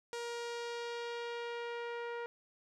sawtooth tone with low-pass filter sweep, 472.4 Hz, A#4, 23 cents sharp, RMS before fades -41 dBFS, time 0.13-2.26 s, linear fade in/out 0 ms, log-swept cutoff 7600 to 1900 Hz, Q 1.1, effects none

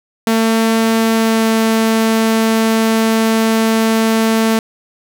sawtooth tone with pitch glide, 224.8 to 223.2 Hz, A3 to A3, +37 to +25 cents, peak -7 dBFS, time 0.27-4.59 s, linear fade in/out 2 ms, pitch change -12 cents, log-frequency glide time 1.11-1.49 s, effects none

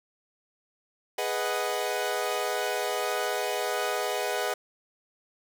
sawtooth chord, G# minor seventh, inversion none, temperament equal, 415.3 / 493.9 / 622.3 / 740 Hz, G#4 / B4 / D#5 / F#5, 0 / 0 / 0 / 0 cents, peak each -29 dBFS, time 1.18-4.54 s, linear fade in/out 5 ms, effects none

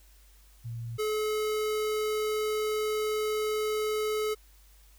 sine / square tone pair in turn, 116.54 / 428.7 Hz, A#2 / A4, 0 / -45 cents, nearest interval octave + major seventh, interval 2255 cents, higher second, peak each -34 / -28 dBFS, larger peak second, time 0.64-0.98 / 0.98-4.35 s, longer second, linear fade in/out 20 ms, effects added 50 Hz sine -55 dBFS peak until 4.98 s + white hiss -62 dBFS RMS until 4.98 s

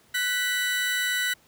30% pulse tone pair together, 1495 / 1958.7 Hz, F#6 / B6, +17 / -15 cents, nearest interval perfect fourth, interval 468 cents, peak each -24 dBFS, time 0.14-1.34 s, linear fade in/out 10 ms, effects pink hiss -59 dBFS RMS until 1.47 s + high-pass 80 Hz 12 dB/octave

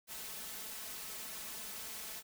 white noise with comb filter, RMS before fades -45 dBFS, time 0.07-2.23 s, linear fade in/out 50 ms, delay 4.6 ms, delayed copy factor +0.65, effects none

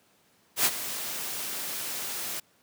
white noise with ADSR envelope, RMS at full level -21 dBFS, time 0.56-2.4 s, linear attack 91 ms, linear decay 49 ms, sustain -13 dB, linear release 6 ms, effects pink hiss -64 dBFS RMS until 2.62 s + high-pass 150 Hz 12 dB/octave

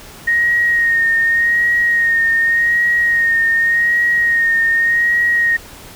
sine tone with vibrato, 1864.7 Hz, A#6, in tune, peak -11 dBFS, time 0.27-5.57 s, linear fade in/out 10 ms, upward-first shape sine, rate 0.86 Hz, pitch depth 31 cents each way, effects pink hiss -37 dBFS RMS until 5.95 s

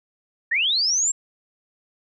sine linear sweep, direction up, 1719 to 7600 Hz, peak -18 dBFS, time 0.51-1.12 s, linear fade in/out 10 ms, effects none

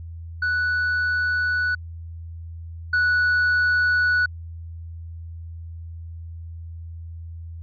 triangle tone pair in turn, 1480 / 1474.9 Hz, F#6 / F#6, 0 / -6 cents, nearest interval unison, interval 6 cents, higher first, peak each -18 / -15 dBFS, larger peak second, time 0.42-1.75 / 2.93-4.26 s, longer neither, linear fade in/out 5 ms, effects added 83 Hz sine -33 dBFS peak until 7.62 s + resampled to 11025 Hz

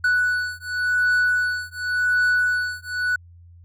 triangle beating tone pair, 1480 / 1480.9 Hz, F#6 / F#6, 0 / +1 cents, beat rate 0.9 Hz, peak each -20 dBFS, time 0.04-3.16 s, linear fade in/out 5 ms, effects added 86 Hz sine -44 dBFS peak until 3.64 s

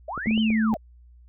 sine linear two-way sweep, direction up then down, 558 to 3136 to 558 Hz, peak -29 dBFS, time 0.08-0.77 s, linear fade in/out 5 ms, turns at 0.4 s
clicks, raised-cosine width 2 ms, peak -21 dBFS, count 6, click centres 0.177 / 0.26 / 0.31 / 0.377 / 0.504 / 0.732 s
sine tone, 220 Hz, A3, in tune, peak -19 dBFS, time 0.27-0.74 s, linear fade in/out 0 ms
effects added 60 Hz sine -48 dBFS peak until 1.28 s

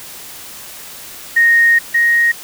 sine tone pair in turn, 1860 / 1872.9 Hz, A#6 / A#6, -4 / +8 cents, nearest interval unison, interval 12 cents, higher second, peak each -7 / -9 dBFS, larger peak first, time 1.36-1.79 / 1.94-2.32 s, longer first, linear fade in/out 10 ms, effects white hiss -33 dBFS RMS until 2.43 s

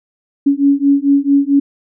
sine beating tone pair, 278.3 / 282.8 Hz, C#4 / C#4, +7 / +35 cents, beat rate 4.5 Hz, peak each -12 / -12 dBFS, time 0.46-1.6 s, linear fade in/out 10 ms, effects none

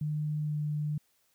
sine tone with pitch glide, 151.2 to 149.9 Hz, D#3 to D3, -49 to +36 cents, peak -29 dBFS, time 0.01-0.98 s, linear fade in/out 5 ms, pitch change -15 cents, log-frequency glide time 0.42-0.57 s, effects white hiss -71 dBFS RMS until 1.34 s

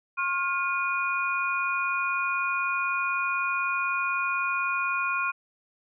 sine tone cluster, 1080 / 1412 / 2456 Hz, C#6 / F6 / D#7, -45 / +19 / -23 cents, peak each -29 dBFS, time 0.17-5.32 s, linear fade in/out 20 ms, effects none

